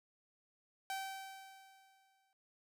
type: tone with exponential decay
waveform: sawtooth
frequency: 773 Hz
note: G5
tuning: 24 cents flat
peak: -34 dBFS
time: 0.9-2.33 s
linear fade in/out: 1 ms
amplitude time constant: 310 ms
effects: none